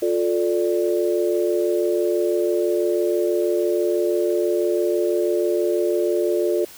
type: chord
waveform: sine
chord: D minor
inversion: first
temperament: equal with one note detuned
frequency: 353.9 / 440 / 587.3 Hz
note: F4 / A4 / D5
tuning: +23 / 0 / 0 cents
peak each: -20 / -23 / -24 dBFS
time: 0.02-6.65 s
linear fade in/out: 5 ms
effects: white hiss -43 dBFS RMS until 6.77 s